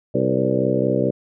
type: harmonic tone with a mistuned harmonic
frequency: 64.5 Hz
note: C2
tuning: 24 cents flat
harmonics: 2 / 3 / 4 / 5 / 6 / 7 / 8 / 9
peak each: -25 / -25 / -25 / -25 / -25 / -25 / -25 / -25 dBFS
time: 0.14-1.11 s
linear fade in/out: 10 ms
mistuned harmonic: 7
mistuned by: +51 cents
effects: none